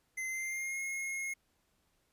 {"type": "tone with pitch glide", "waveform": "square", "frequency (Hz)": [2062, 2157], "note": ["C7", "C#7"], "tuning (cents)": [-26, -48], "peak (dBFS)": -36, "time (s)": [0.17, 1.34], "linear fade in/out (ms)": 10, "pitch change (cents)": 78, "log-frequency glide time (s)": [0.27, 0.8], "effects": ["pink hiss -75 dBFS RMS until 2.12 s", "resampled to 32000 Hz"]}